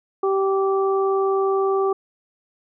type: harmonic tone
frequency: 388.4 Hz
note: G4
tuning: 16 cents flat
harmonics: 1 / 2 / 3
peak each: -18 / -27 / -26 dBFS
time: 0.23-1.93 s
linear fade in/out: 5 ms
effects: none